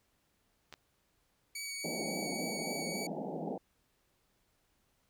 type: clicks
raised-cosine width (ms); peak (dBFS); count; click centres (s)
0.2; -30; 2; 0.726 / 0.739
type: tone with vibrato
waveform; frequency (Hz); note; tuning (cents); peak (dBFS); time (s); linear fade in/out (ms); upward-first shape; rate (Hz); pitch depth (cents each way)
15% pulse; 2259; C#7; +32; -32; 1.55-3.07; 5; triangle; 3.6; 15
type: band-pass noise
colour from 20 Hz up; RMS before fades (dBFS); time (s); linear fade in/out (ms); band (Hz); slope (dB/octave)
pink; -39; 1.84-3.58; 5; 160 to 840; 96
effects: pink hiss -75 dBFS RMS until 5.09 s